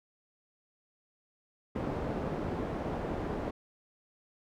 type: low-pass noise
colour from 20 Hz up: white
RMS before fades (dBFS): -35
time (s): 1.75-3.51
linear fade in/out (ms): 10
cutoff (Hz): 540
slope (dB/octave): 12
effects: none